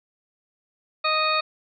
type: harmonic tone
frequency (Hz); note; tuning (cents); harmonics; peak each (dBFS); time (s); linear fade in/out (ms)
622.3; D#5; 0; 1 / 2 / 3 / 4 / 6 / 7; -28 / -23 / -35 / -26 / -30 / -29; 1.04-1.41; 10
effects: none